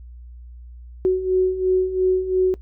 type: beating tone pair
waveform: sine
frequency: 369.6 / 372.5 Hz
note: F#4 / F#4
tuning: -2 / +12 cents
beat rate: 2.9 Hz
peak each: -22 / -17 dBFS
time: 1.05-2.54 s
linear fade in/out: 0 ms
effects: noise-tail reverb RT60 0.1 s tail -20 dB re dry + added 60 Hz sine -37 dBFS peak until 2.61 s